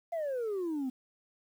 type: exponential sweep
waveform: sine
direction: down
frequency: 696 to 249.1 Hz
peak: -29 dBFS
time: 0.12-0.9 s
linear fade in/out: 10 ms
effects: tanh soft clip ceiling -30 dBFS + 10-bit